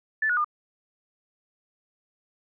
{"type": "tone with pitch steps", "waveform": "sine", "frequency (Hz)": [1751, 1455.5, 1209.9], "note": ["A6", "F#6", "D#6"], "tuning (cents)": [-9, -29, -49], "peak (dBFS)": -21, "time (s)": [0.22, 0.445], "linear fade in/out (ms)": 5, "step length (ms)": 75, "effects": []}